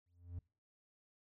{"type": "tone with exponential growth", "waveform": "triangle", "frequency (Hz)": 87.31, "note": "F2", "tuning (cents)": 0, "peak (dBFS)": -37, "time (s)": [0.06, 0.39], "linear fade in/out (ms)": 5, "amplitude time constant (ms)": 70, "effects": ["noise-tail reverb RT60 0.4 s tail -26 dB re dry"]}